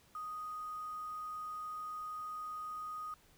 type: tone with quantisation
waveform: sine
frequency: 1244.5 Hz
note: D#6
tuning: in tune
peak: -40 dBFS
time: 0.15-3.14 s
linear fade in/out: 2 ms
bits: 10
effects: pink hiss -66 dBFS RMS until 3.37 s